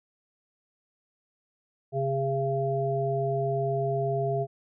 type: harmonic tone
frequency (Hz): 135.9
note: C#3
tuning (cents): -34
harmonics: 1 / 3 / 5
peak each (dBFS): -29 / -29 / -29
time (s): 1.92-4.47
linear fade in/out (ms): 50
effects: none